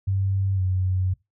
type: tone with pitch glide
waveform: sine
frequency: 97 to 92.89 Hz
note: G2 to F#2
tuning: -18 to +7 cents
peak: -20 dBFS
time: 0.07-1.14 s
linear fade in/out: 10 ms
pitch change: -75 cents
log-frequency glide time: 0.55-0.61 s
effects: noise-tail reverb RT60 0.2 s tail -21 dB re dry